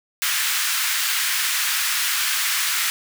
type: high-pass noise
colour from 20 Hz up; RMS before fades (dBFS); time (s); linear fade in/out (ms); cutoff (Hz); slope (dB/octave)
pink; -22; 0.22-2.9; 0; 1400; 24
effects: none